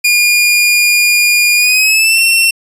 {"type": "tone with pitch glide", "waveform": "sawtooth", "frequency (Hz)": [2427, 2709], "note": ["D#7", "E7"], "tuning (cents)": [-44, 47], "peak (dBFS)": -4, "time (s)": [0.04, 2.51], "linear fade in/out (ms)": 10, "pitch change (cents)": 191, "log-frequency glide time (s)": [1.56, 2.21], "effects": ["resampled to 32000 Hz"]}